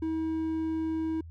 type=tone; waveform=triangle; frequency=320.1 Hz; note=D#4; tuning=49 cents sharp; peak=-26 dBFS; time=0.02-1.21 s; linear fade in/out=5 ms; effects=added 82 Hz sine -42 dBFS peak until 1.3 s